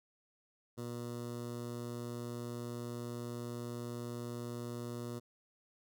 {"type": "tone with notch filter", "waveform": "15% pulse", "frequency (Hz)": 120, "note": "B2", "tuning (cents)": -49, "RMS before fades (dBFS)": -42, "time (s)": [0.77, 5.2], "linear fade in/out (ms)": 20, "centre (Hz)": 2300, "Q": 0.8, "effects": []}